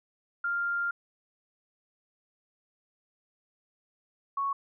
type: tone pair in turn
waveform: sine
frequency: 1396.9 / 1108.7 Hz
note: F6 / C#6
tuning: 0 / 0 cents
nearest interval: major third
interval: 400 cents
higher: first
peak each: -27 dBFS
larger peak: neither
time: 0.44-0.91 / 4.37-4.53 s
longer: first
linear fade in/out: 5 ms
effects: none